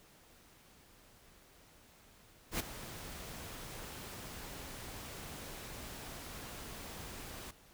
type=noise with ADSR envelope; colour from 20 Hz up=pink; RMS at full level=-33 dBFS; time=2.51-7.51 s; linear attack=88 ms; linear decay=10 ms; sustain=-14 dB; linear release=5 ms; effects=pink hiss -62 dBFS RMS until 7.73 s